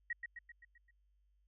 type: tone with echo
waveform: sine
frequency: 1896 Hz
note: A#6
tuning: 29 cents sharp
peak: -35 dBFS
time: 0.1-0.13 s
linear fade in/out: 5 ms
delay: 130 ms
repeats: 6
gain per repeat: -5 dB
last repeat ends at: 0.91 s
effects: added 50 Hz sine -70 dBFS peak until 1.47 s